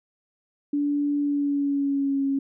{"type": "tone with pitch glide", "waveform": "sine", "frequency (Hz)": [289, 274.5], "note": ["D4", "C#4"], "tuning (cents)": [-28, -17], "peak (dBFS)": -21, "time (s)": [0.73, 2.39], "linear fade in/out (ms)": 5, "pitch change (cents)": -89, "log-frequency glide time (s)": [1.2, 2.24], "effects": []}